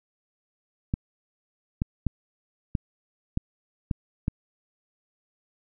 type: clicks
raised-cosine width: 5 ms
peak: -12 dBFS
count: 7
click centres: 0.939 / 1.819 / 2.067 / 2.752 / 3.374 / 3.912 / 4.281 s
effects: none